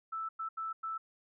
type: tone bursts at uneven times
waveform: sine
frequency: 1318.5 Hz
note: E6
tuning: in tune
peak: -35 dBFS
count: 4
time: 0.12-0.29 / 0.39-0.49 / 0.57-0.73 / 0.83-0.98 s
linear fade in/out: 10 ms
effects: none

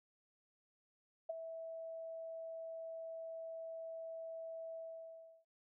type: tone with ADSR envelope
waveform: sine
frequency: 654 Hz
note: E5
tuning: 14 cents flat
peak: -35 dBFS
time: 1.29-5.45 s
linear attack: 9 ms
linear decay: 18 ms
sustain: -9 dB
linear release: 690 ms
effects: none

